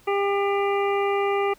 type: harmonic tone with a mistuned harmonic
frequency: 400 Hz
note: G4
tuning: 35 cents sharp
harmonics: 1 / 2 / 3 / 5 / 6 / 7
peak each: -22 / -27 / -29 / -34 / -34 / -39 dBFS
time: 0.07-1.54 s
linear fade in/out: 10 ms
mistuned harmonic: 6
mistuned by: -17 cents
effects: pink hiss -55 dBFS RMS until 1.58 s